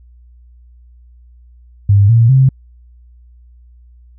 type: tone with pitch steps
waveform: sine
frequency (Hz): 100.5 / 115.44 / 132.61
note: G2 / A#2 / C3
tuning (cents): +44 / -16 / +24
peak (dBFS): -5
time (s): 1.89-2.49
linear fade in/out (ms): 5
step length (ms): 200
effects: added 60 Hz sine -40 dBFS peak until 4.18 s